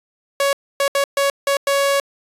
sawtooth tone bursts at uneven times, 558 Hz, C#5, 11 cents sharp, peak -11 dBFS, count 6, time 0.4-0.53 / 0.8-0.88 / 0.95-1.04 / 1.17-1.3 / 1.47-1.57 / 1.67-2 s, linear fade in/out 2 ms, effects resampled to 32000 Hz

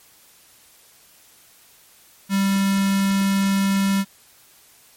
square tone with notch filter, 196 Hz, G3, in tune, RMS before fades -19 dBFS, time 2.29-4.05 s, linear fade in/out 50 ms, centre 520 Hz, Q 0.76, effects white hiss -52 dBFS RMS until 4.96 s + MP3 64 kbps

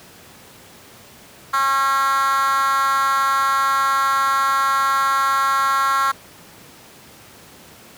10% pulse tone with high-pass filter, 271.9 Hz, C#4, 33 cents flat, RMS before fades -18 dBFS, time 1.53-6.12 s, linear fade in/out 10 ms, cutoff 1200 Hz, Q 8.7, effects pink hiss -44 dBFS RMS until 7.97 s + high-pass 100 Hz 12 dB/octave

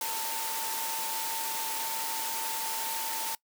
sine tone in noise, 899 Hz, A5, 37 cents sharp, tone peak -36 dBFS, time 0.01-3.35 s, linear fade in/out 2 ms, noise white, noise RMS -34 dBFS, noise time 0.01-3.35 s, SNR -5 dB, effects noise-tail reverb RT60 0.1 s tail -22 dB re dry + high-pass 300 Hz 12 dB/octave

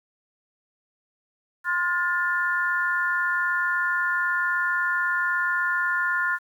sine chord, F major, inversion second, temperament equal with one note detuned, 1046.5 / 1423.8 / 1760 Hz, C6 / F6 / A6, 0 / +33 / 0 cents, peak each -29 / -24 / -26 dBFS, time 1.64-6.39 s, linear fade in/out 50 ms, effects 9-bit

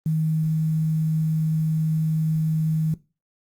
sine tone with quantisation, 157.9 Hz, D#3, 26 cents sharp, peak -19 dBFS, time 0.06-2.94 s, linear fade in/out 2 ms, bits 8, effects noise-tail reverb RT60 0.3 s tail -19 dB re dry + Opus 32 kbps

